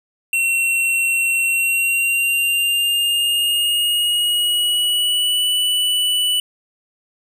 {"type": "tone with pitch glide", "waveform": "square", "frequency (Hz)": [2722, 2968], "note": ["F7", "F#7"], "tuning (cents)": [-45, 5], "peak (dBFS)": -16, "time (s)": [0.33, 6.4], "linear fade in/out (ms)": 2, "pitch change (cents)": 150, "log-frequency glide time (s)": [1.46, 5.48], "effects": []}